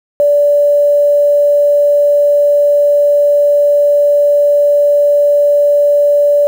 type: tone with quantisation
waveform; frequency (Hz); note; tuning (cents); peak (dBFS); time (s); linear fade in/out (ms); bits
sine; 580; D5; -22; -6; 0.2-6.47; 0; 6
effects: none